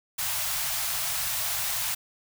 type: band-stop noise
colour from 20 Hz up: white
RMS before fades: -29 dBFS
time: 0.18-1.95 s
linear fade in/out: 10 ms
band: 160 to 600 Hz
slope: 96 dB/octave
effects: none